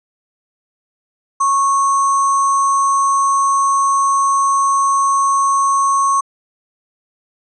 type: tone with sample-and-hold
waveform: sine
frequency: 1100 Hz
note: C#6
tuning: 14 cents flat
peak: -11 dBFS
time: 1.4-6.21 s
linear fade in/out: 10 ms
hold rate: 7350 Hz
effects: resampled to 22050 Hz